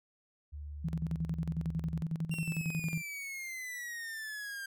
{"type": "tone", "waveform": "sine", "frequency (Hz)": 73.42, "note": "D2", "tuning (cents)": 0, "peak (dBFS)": -40, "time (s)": [0.52, 2.03], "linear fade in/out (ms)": 20}
{"type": "tone with tremolo", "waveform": "sine", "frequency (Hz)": 162.2, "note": "E3", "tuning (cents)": -28, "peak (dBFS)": -30, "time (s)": [0.84, 3.02], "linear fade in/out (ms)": 10, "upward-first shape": "square", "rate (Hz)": 11, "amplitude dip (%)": 75}
{"type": "exponential sweep", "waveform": "45% pulse", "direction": "down", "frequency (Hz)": [2772, 1585], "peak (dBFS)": -39, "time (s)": [2.31, 4.66], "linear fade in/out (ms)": 5}
{"effects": []}